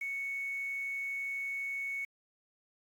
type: tone with quantisation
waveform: sine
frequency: 2217 Hz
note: C#7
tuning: in tune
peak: -34 dBFS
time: 0.01-2.05 s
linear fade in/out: 5 ms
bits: 9
effects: AAC 48 kbps